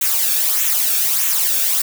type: noise with flanger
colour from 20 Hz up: blue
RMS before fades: -17 dBFS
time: 0.01-1.82 s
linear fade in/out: 5 ms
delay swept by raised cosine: 0.2 to 1.01 ms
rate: 1.6 Hz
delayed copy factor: -0.6
effects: none